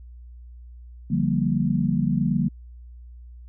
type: chord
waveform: sine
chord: G minor seventh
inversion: second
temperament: equal with one note detuned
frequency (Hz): 146.83 / 174.61 / 196 / 233.9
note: D3 / F3 / G3 / Bb3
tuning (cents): 0 / 0 / 0 / +6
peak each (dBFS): -25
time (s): 1.1-2.49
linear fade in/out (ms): 10
effects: added 60 Hz sine -40 dBFS peak until 3.48 s